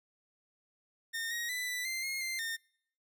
sawtooth tone with pitch steps, 1826 / 1885 / 1994 / 1980 / 2084 / 2147 / 2088 / 1823 Hz, A#6 / A#6 / B6 / B6 / C7 / C7 / C7 / A#6, -36 / +19 / +16 / +4 / -7 / +44 / -4 / -39 cents, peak -31 dBFS, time 1.13-2.57 s, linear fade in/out 20 ms, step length 180 ms, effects noise-tail reverb RT60 0.7 s tail -26 dB re dry

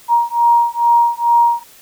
sine beating tone pair, 941 / 943.3 Hz, A#5 / A#5, +16 / +20 cents, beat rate 2.3 Hz, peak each -13 dBFS, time 0.08-1.64 s, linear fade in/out 50 ms, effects white hiss -44 dBFS RMS until 1.81 s

